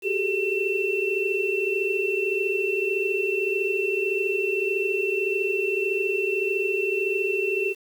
sine tone cluster, 377.4 / 399.1 / 433 / 2694 Hz, F#4 / G4 / A4 / E7, +34 / +31 / -28 / +37 cents, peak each -28 / -27 / -31 / -26 dBFS, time 0.02-7.75 s, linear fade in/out 50 ms, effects 8-bit

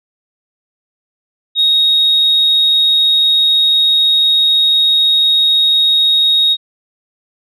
sine tone, 3754 Hz, A#7, 11 cents sharp, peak -7 dBFS, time 1.55-6.57 s, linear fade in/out 50 ms, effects tanh soft clip ceiling -4 dBFS

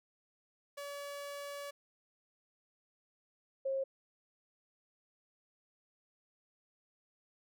sawtooth / sine tone pair in turn, 570 / 538 Hz, C#5 / C5, +48 / +48 cents, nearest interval minor second, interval 100 cents, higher first, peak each -38 / -32 dBFS, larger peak second, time 0.77-1.71 / 3.65-3.84 s, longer first, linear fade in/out 10 ms, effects none

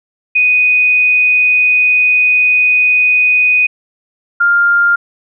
sine tone pair in turn, 2489 / 1400.3 Hz, D#7 / F6, 0 / +4 cents, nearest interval minor seventh, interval 996 cents, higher first, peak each -7 dBFS, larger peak neither, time 0.35-3.67 / 4.4-4.96 s, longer first, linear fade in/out 10 ms, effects none

